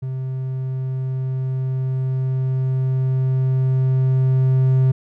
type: tone with level ramp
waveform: triangle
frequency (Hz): 130.81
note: C3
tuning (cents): 0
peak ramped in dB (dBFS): -21 to -10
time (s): 0.02-4.92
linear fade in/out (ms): 10
effects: none